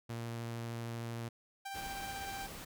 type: tone with vibrato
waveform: sawtooth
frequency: 116.54 Hz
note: A#2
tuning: in tune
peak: -35 dBFS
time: 0.09-1.29 s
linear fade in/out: 10 ms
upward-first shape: sine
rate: 13 Hz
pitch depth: 9 cents each way
type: tone with tremolo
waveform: sawtooth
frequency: 786 Hz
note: G5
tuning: 4 cents sharp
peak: -36 dBFS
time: 1.65-2.47 s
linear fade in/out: 10 ms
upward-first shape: sine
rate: 16 Hz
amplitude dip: 30%
type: noise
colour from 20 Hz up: pink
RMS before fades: -47 dBFS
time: 1.74-2.65 s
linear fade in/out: 10 ms
effects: none